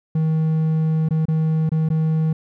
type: tone with dropouts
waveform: triangle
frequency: 158.5 Hz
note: D#3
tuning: 32 cents sharp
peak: -14 dBFS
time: 0.15-2.33 s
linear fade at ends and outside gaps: 5 ms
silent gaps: 1.088-1.107 / 1.255-1.283 / 1.693-1.717 / 1.889-1.901 s
effects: none